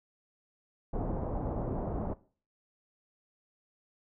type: low-pass noise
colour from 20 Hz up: pink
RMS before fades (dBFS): -34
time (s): 0.93-2.14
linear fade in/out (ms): 10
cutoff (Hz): 840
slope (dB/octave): 24
effects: noise-tail reverb RT60 0.4 s tail -18 dB re dry